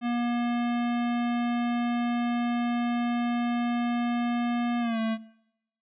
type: tone with pitch glide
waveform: square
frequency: 239.2 to 223.2 Hz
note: A#3 to A3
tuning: +45 to +25 cents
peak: -26 dBFS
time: 0.01-5.18 s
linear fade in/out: 50 ms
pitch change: -120 cents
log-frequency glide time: 4.8-4.99 s
effects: noise-tail reverb RT60 0.8 s tail -20 dB re dry + resampled to 8000 Hz